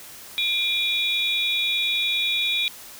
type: tone cluster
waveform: sine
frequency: 2405 / 3424 / 3794 Hz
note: D7 / A7 / A#7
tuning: +41 / -48 / +30 cents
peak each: -25 dBFS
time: 0.38-2.68 s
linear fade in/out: 0 ms
effects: white hiss -42 dBFS RMS until 2.99 s